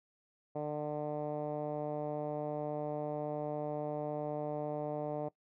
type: tone with low-pass filter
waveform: 10% pulse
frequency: 149.4 Hz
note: D3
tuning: 30 cents sharp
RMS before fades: -37 dBFS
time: 0.55-5.29 s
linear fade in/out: 10 ms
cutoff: 650 Hz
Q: 2.2
effects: noise-tail reverb RT60 0.1 s tail -20 dB re dry